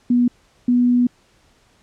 sine tone pair in turn, 243.5 / 244.9 Hz, B3 / B3, -24 / -14 cents, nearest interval unison, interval 10 cents, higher second, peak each -12 dBFS, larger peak neither, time 0.1-0.28 / 0.68-1.07 s, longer second, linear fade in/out 5 ms, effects pink hiss -57 dBFS RMS until 1.82 s + low-pass 8000 Hz 12 dB/octave

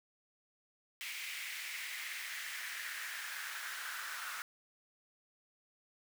pink noise with high-pass filter sweep, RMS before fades -43 dBFS, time 1.01-4.42 s, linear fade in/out 0 ms, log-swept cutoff 2300 to 1400 Hz, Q 3.5, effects none

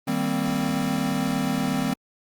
square chord, C minor seventh, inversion first, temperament equal, 155.56 / 196 / 233.1 / 261.6 Hz, Eb3 / G3 / Bb3 / C4, 0 / 0 / 0 / 0 cents, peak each -31 / -29 / -30 / -27 dBFS, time 0.07-1.94 s, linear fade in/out 10 ms, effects Opus 32 kbps

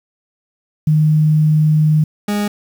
sine / 40% pulse tone pair in turn, 153.9 / 206.4 Hz, D#3 / G#3, -19 / -10 cents, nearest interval perfect fourth, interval 509 cents, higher second, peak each -9 / -15 dBFS, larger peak first, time 0.87-2.04 / 2.28-2.48 s, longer first, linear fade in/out 5 ms, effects 7-bit

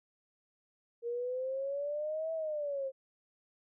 sine exponential two-way sweep, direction up then down, 466.2 to 653 to 526 Hz, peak -33 dBFS, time 1.02-2.92 s, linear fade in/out 50 ms, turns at 2.33 s, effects none

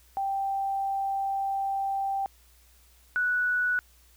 sine tone pair in turn, 784 / 1475.3 Hz, G5 / F#6, 0 / -5 cents, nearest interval major seventh, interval 1095 cents, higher second, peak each -26 / -23 dBFS, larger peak second, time 0.17-2.26 / 3.16-3.79 s, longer first, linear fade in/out 0 ms, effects added 60 Hz sine -58 dBFS peak until 4.16 s + white hiss -61 dBFS RMS until 4.16 s

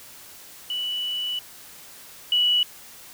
sine tone pair in turn, 2960 / 2943 Hz, F#7 / F#7, 0 / -10 cents, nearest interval unison, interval 10 cents, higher first, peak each -25 / -17 dBFS, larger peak second, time 0.7-1.39 / 2.32-2.63 s, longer first, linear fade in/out 2 ms, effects white hiss -45 dBFS RMS until 3.13 s

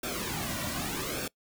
pink noise with flanger, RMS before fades -34 dBFS, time 0.03-1.28 s, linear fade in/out 5 ms, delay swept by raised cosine 1 to 2.4 ms, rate 0.84 Hz, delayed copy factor -0.75, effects noise-tail reverb RT60 0.1 s tail -23 dB re dry

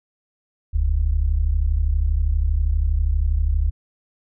sine tone pair together, 41.53 / 74 Hz, E1 / D2, +14 / +14 cents, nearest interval minor seventh, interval 1000 cents, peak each -19 dBFS, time 0.73-3.71 s, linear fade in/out 20 ms, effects none

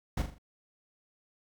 brown noise with echo, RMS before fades -30 dBFS, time 0.17-0.22 s, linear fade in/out 5 ms, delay 41 ms, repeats 4, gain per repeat -7 dB, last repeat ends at 0.384 s, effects none

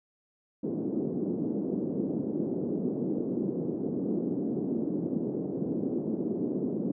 pink band-pass noise, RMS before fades -31 dBFS, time 0.63-6.92 s, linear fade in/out 10 ms, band 200 to 390 Hz, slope 24 dB/octave, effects none

